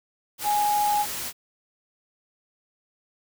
sine tone in noise, 830.6 Hz, G#5, in tune, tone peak -20 dBFS, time 0.43-1.06 s, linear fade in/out 50 ms, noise white, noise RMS -32 dBFS, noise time 0.38-1.33 s, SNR +9 dB, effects none

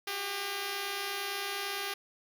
5% pulse tone pair together, 371.3 / 400.1 Hz, F#4 / G4, +6 / +35 cents, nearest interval minor second, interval 129 cents, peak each -31 / -23 dBFS, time 0.07-1.94 s, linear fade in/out 5 ms, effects none

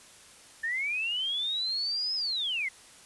sine linear two-way sweep, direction up then down, 1760 to 5170 to 1993 Hz, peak -28 dBFS, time 0.63-2.69 s, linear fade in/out 10 ms, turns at 2.15 s, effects white hiss -53 dBFS RMS until 3.05 s + resampled to 24000 Hz

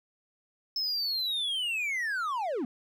triangle linear sweep, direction down, 5274 to 219.2 Hz, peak -27 dBFS, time 0.76-2.65 s, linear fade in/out 2 ms, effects none

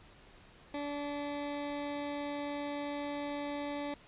20% pulse tone, 288.9 Hz, D4, 28 cents flat, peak -31 dBFS, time 0.74-3.94 s, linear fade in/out 2 ms, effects pink hiss -58 dBFS RMS until 4.07 s + resampled to 8000 Hz

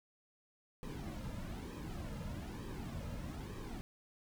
brown noise with flanger, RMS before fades -44 dBFS, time 0.83-3.81 s, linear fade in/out 0 ms, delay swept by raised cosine 1.4 to 2.7 ms, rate 1.1 Hz, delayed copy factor -0.7, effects none

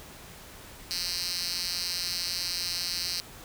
5% pulse tone with high-pass filter, 176.5 Hz, F3, 19 cents sharp, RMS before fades -32 dBFS, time 0.91-3.2 s, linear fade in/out 0 ms, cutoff 4100 Hz, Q 4.8, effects pink hiss -47 dBFS RMS until 3.44 s

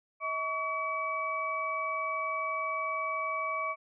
sine tone cluster, 638 / 1133 / 2287 Hz, D#5 / C#6 / D7, +43 / +37 / -47 cents, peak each -38 / -32 / -36 dBFS, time 0.2-3.76 s, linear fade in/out 50 ms, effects none

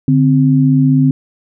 sine tone pair together, 146.1 / 261.6 Hz, D3 / C4, -9 / 0 cents, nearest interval minor seventh, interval 1009 cents, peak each -10 dBFS, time 0.08-1.11 s, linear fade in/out 2 ms, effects none

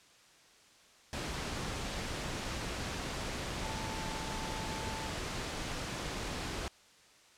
sine tone in noise, 880 Hz, A5, in tune, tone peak -44 dBFS, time 3.63-5.1 s, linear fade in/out 0 ms, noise pink, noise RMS -38 dBFS, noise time 1.13-6.68 s, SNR -9 dB, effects white hiss -61 dBFS RMS until 7.37 s + low-pass 7000 Hz 12 dB/octave

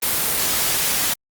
white noise, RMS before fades -20 dBFS, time 0.02-1.14 s, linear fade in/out 10 ms, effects Opus 24 kbps

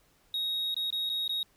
sine tone with dropouts, 3770 Hz, A#7, 19 cents sharp, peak -26 dBFS, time 0.34-1.43 s, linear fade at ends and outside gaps 2 ms, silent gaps 0.744-0.765 / 0.904-0.926 / 1.093-1.098 / 1.279-1.293 s, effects tanh soft clip ceiling -28 dBFS + pink hiss -66 dBFS RMS until 1.56 s

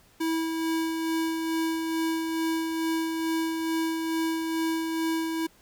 square tone with tremolo, 325.1 Hz, E4, 24 cents flat, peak -25 dBFS, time 0.2-5.47 s, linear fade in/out 10 ms, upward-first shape sine, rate 2.3 Hz, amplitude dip 35%, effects pink hiss -59 dBFS RMS until 5.61 s

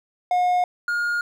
triangle tone pair in turn, 720 / 1423.5 Hz, F#5 / F6, -47 / +33 cents, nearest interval octave, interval 1180 cents, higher second, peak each -15 / -19 dBFS, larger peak first, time 0.31-0.64 / 0.88-1.21 s, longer neither, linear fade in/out 2 ms, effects none

